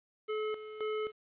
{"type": "tone with tremolo", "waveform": "square", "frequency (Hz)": 430, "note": "A4", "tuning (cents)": -40, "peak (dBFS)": -33, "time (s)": [0.28, 1.12], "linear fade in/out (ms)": 20, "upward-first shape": "square", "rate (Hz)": 1.9, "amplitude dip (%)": 70, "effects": ["resampled to 8000 Hz", "11-bit"]}